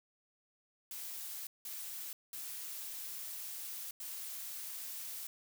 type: noise bursts at uneven times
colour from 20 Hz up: blue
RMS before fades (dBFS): -44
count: 4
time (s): 0.91-1.47 / 1.65-2.13 / 2.33-3.91 / 4-5.27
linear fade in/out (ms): 2
effects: none